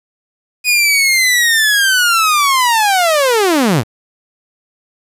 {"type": "linear sweep", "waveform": "sawtooth", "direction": "down", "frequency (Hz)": [2489, 93.1], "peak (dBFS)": -6, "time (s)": [0.64, 3.84], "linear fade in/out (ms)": 50, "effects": ["resampled to 32000 Hz", "7-bit"]}